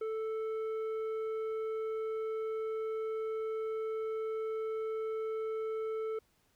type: tone with tanh clipping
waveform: triangle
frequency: 440 Hz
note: A4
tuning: in tune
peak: -35 dBFS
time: 0.01-6.19 s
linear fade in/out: 5 ms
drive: 12 dB
effects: pink hiss -72 dBFS RMS until 6.55 s